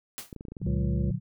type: noise with exponential decay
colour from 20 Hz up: white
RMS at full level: -34 dBFS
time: 0.18-0.35 s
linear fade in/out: 0 ms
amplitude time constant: 35 ms
type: clicks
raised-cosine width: 3 ms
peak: -27 dBFS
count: 9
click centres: 0.328 / 0.363 / 0.409 / 0.452 / 0.484 / 0.52 / 0.568 / 0.617 / 0.667 s
type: chord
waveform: sine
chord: Bb augmented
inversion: none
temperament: just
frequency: 116.54 / 145.68 / 182.1 Hz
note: Bb2 / D3 / F#3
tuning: 0 / -14 / -27 cents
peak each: -31 dBFS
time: 0.6-1.2 s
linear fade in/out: 50 ms
type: harmonic tone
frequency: 69.3 Hz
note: C#2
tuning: in tune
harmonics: 1 / 3 / 5 / 7 / 8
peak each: -28 / -34 / -39 / -45 / -46 dBFS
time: 0.66-1.11 s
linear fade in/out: 5 ms
effects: none